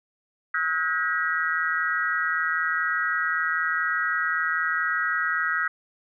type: tone cluster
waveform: sine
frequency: 1284 / 1448 / 1613 / 1921 Hz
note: E6 / F#6 / G6 / B6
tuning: -46 / -38 / +49 / -48 cents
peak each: -28 dBFS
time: 0.54-5.68 s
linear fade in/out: 5 ms
effects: none